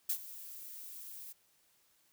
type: noise with ADSR envelope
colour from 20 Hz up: violet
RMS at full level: -31 dBFS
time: 0.09-1.33 s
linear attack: 8 ms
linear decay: 76 ms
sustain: -17 dB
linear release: 13 ms
effects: white hiss -71 dBFS RMS until 2.12 s